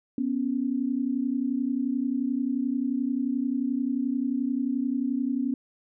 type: tone pair together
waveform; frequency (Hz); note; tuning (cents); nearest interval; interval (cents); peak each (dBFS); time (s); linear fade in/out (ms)
sine; 245.8 / 277.2; B3 / C#4; -8 / 0; major second; 208; -27 / -27; 0.18-5.54; 2
effects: none